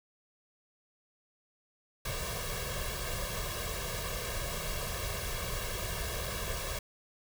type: noise with comb filter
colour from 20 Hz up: pink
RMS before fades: -36 dBFS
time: 2.05-6.79 s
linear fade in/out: 5 ms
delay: 1.8 ms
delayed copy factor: +0.9
effects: none